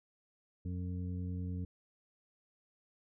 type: harmonic tone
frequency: 90.1 Hz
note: F#2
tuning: 45 cents flat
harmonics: 1 / 2 / 3 / 5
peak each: -37 / -42 / -47 / -55 dBFS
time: 0.65-1.65 s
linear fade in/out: 5 ms
effects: none